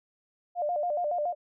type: tone with vibrato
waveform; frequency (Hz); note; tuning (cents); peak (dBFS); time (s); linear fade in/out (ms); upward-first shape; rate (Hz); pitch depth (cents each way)
sine; 648; E5; -30; -26; 0.55-1.35; 50; square; 7.1; 150
effects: none

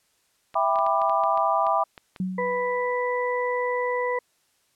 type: clicks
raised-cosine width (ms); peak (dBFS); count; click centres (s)
0.3; -25; 11; 0.543 / 0.758 / 0.788 / 0.865 / 1.017 / 1.096 / 1.237 / 1.375 / 1.667 / 1.978 / 2.162
type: chord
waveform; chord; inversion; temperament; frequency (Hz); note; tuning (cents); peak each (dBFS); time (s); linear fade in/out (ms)
sine; E minor seventh; none; just; 659.3 / 791.1 / 988.9 / 1186.7; E5 / G5 / B5 / D6; 0 / +16 / +2 / +18; -25; 0.55-1.84; 10
type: tone with exponential decay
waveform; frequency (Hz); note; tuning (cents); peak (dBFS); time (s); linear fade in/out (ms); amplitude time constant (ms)
sine; 185.8; F#3; +7; -22; 2.2-2.94; 2; 160
type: harmonic tone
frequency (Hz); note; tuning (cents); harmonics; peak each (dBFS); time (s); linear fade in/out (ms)
494; B4; 0; 1 / 2 / 4; -25 / -28 / -31; 2.38-4.19; 5
effects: white hiss -67 dBFS RMS until 4.75 s + low-pass 11000 Hz 12 dB/octave

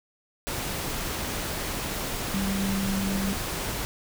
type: tone in noise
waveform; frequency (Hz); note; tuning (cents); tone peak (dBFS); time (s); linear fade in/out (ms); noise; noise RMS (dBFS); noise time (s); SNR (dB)
sine; 195.2; G3; -7; -26; 2.34-3.33; 0; pink; -31; 0.47-3.85; +2
effects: none

